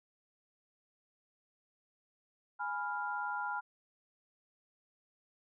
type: chord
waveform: sine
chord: F diminished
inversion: first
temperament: equal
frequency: 830.6 / 987.8 / 1396.9 Hz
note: Ab5 / Cb6 / F6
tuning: 0 / 0 / 0 cents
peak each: -39 / -40 / -38 dBFS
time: 2.59-3.61 s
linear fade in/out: 20 ms
effects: none